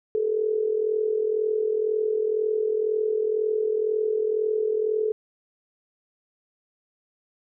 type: tone with amplitude modulation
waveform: sine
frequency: 432.7 Hz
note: A4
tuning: 29 cents flat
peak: -18 dBFS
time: 0.15-5.12 s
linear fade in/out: 0 ms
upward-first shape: sine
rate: 42 Hz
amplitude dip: 70%
effects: none